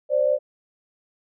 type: tone pair together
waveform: sine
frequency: 523.3 / 589.1 Hz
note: C5 / D5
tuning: 0 / +5 cents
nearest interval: major second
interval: 205 cents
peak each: -21 / -19 dBFS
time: 0.09-0.39 s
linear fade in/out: 50 ms
effects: none